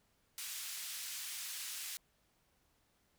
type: band-pass noise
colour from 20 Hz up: white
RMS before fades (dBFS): -44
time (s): 0.38-1.97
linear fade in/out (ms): 0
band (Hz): 1900 to 12000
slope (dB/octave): 12
effects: pink hiss -75 dBFS RMS until 3.18 s